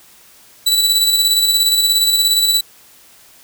sawtooth tone with tremolo, 3951 Hz, B7, in tune, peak -7 dBFS, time 0.66-2.61 s, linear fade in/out 10 ms, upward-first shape square, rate 17 Hz, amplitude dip 35%, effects white hiss -46 dBFS RMS until 3.43 s

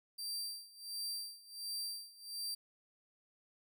sawtooth tone with tremolo, 4699 Hz, D8, in tune, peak -35 dBFS, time 0.18-2.55 s, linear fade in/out 10 ms, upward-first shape sine, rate 1.4 Hz, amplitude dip 90%, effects none

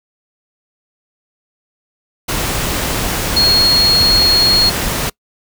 sine tone in noise, 4300 Hz, C8, 47 cents sharp, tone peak -9 dBFS, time 3.36-4.7 s, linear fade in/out 10 ms, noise pink, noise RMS -18 dBFS, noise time 2.28-5.1 s, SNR +6 dB, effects noise-tail reverb RT60 0.1 s tail -25 dB re dry

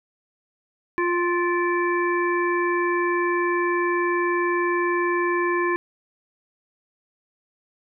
harmonic tone with a mistuned harmonic, 350 Hz, F4, 4 cents sharp, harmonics 1 / 3 / 5 / 7, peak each -22 / -25 / -27 / -33 dBFS, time 0.98-5.76 s, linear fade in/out 0 ms, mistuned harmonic 7, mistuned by -92 cents, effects none

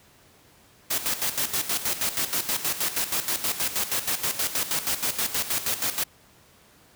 white noise with tremolo, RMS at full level -25 dBFS, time 0.9-6.04 s, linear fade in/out 10 ms, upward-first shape square, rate 6.3 Hz, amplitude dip 70%, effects pink hiss -56 dBFS RMS until 6.95 s + high-pass 60 Hz 12 dB/octave

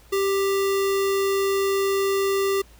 sine tone with sample-and-hold, 391.8 Hz, G4, 1 cent flat, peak -19 dBFS, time 0.12-2.62 s, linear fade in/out 10 ms, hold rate 1575 Hz, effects added 56 Hz sine -50 dBFS peak until 2.79 s + pink hiss -54 dBFS RMS until 2.79 s

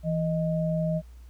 sine tone pair together, 164.95 / 622.3 Hz, E3 / D#5, +1 / 0 cents, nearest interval octave + major seventh, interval 2299 cents, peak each -25 / -29 dBFS, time 0.03-1.02 s, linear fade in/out 50 ms, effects added 60 Hz sine -44 dBFS peak until 1.29 s + pink hiss -63 dBFS RMS until 1.29 s

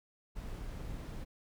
brown noise, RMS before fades -42 dBFS, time 0.35-1.25 s, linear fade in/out 20 ms, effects none

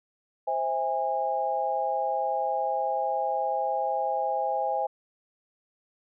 sine chord, C augmented, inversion none, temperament just, 523.3 / 654.1 / 817.6 Hz, C5 / E5 / G#5, 0 / -14 / -27 cents, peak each -31 / -31 / -27 dBFS, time 0.47-4.87 s, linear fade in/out 10 ms, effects none

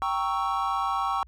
triangle chord, G diminished seventh, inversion none, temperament equal, 784 / 932.3 / 1108.7 / 1318.5 Hz, G5 / Bb5 / Db6 / Fb6, 0 / 0 / 0 / 0 cents, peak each -28 / -31 / -26 / -30 dBFS, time 0.02-1.23 s, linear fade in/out 0 ms, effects added 60 Hz sine -49 dBFS peak until 1.27 s

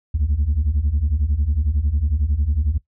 sine beating tone pair, 67 / 78 Hz, C2 / D#2, +42 / +5 cents, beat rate 11 Hz, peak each -19 / -17 dBFS, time 0.14-2.78 s, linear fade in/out 10 ms, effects noise-tail reverb RT60 0.1 s tail -19 dB re dry + tanh soft clip ceiling -13 dBFS

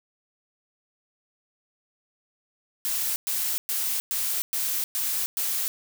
blue noise bursts, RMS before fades -27 dBFS, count 7, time 2.85-5.68 s, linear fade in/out 0 ms, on 310 ms, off 110 ms, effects none

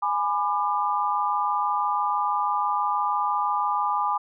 sine chord, G# diminished, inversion none, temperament just, 830.6 / 996.7 / 1196.1 Hz, G#5 / B5 / D6, 0 / +16 / +31 cents, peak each -26 dBFS, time 0.02-4.18 s, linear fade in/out 10 ms, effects none

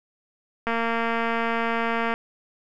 click train, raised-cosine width 0.5 ms, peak -11 dBFS, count 339, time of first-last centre 0.67-2.14 s, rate 230 Hz, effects none

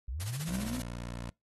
sine linear sweep, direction up, 52.1 to 260 Hz, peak -34 dBFS, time 0.08-0.8 s, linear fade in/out 5 ms
white noise with tremolo, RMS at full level -40 dBFS, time 0.2-0.82 s, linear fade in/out 0 ms, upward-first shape sine, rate 15 Hz, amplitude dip 75%
15% pulse tone with pitch glide, 63 to 59.12 Hz, B1 to A#1, +35 to +25 cents, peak -32 dBFS, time 0.49-1.3 s, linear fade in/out 0 ms, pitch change -110 cents, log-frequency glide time 0.61-0.75 s
effects noise-tail reverb RT60 0.2 s tail -25 dB re dry + AAC 32 kbps

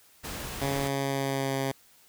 pink noise, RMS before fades -37 dBFS, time 0.23-0.89 s, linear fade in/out 20 ms
10% pulse tone with pitch glide, 138.59 to 135.27 Hz, C#3 to C#3, 0 to -42 cents, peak -19 dBFS, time 0.61-1.72 s, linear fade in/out 10 ms, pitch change -42 cents, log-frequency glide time 0.8-1.58 s
effects white hiss -59 dBFS RMS until 2.08 s

